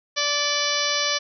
harmonic tone with a mistuned harmonic, 582 Hz, D5, 16 cents flat, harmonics 1 / 2 / 3 / 4 / 5 / 6 / 7 / 8 / 9 / 10, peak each -30 / -30 / -30 / -30 / -30 / -30 / -30 / -30 / -30 / -30 dBFS, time 0.16-1.19 s, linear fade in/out 20 ms, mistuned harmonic 5, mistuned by +37 cents, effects none

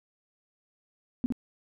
sine tone with echo, 246.9 Hz, B3, in tune, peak -23 dBFS, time 1.24-1.26 s, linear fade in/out 0 ms, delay 63 ms, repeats 1, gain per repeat -2 dB, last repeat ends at 1.323 s, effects none

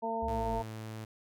harmonic tone, 226.6 Hz, A#3, 49 cents flat, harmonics 1 / 2 / 3 / 4, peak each -40 / -38 / -36 / -35 dBFS, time 0.02-0.63 s, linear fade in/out 20 ms
sine exponential sweep, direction down, 73 to 44.19 Hz, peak -37 dBFS, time 0.22-0.61 s, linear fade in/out 10 ms
sawtooth tone, 110 Hz, A2, in tune, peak -36 dBFS, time 0.28-1.05 s, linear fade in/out 5 ms
effects none

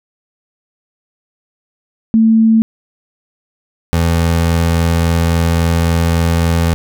sine / 25% pulse tone pair in turn, 223.2 / 83.61 Hz, A3 / E2, +25 / +25 cents, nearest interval octave + perfect fourth, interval 1700 cents, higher first, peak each -6 / -7 dBFS, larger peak first, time 2.14-2.62 / 3.93-6.74 s, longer second, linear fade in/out 0 ms, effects none

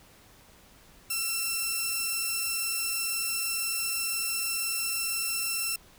5% pulse tone pair together, 1347 / 2694 Hz, E6 / E7, +37 / +37 cents, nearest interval octave, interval 1200 cents, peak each -26 / -21 dBFS, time 1.1-5.76 s, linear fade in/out 5 ms, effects pink hiss -56 dBFS RMS until 5.98 s

